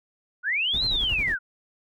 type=linear two-way sweep; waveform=sine; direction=up then down; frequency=1396.9 to 4202 to 1396.9 Hz; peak=-22 dBFS; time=0.43-1.39 s; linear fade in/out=50 ms; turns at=0.85 s
type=noise with tremolo; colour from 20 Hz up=brown; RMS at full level=-32 dBFS; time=0.73-1.35 s; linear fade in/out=10 ms; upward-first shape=square; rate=11 Hz; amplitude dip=55%
effects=none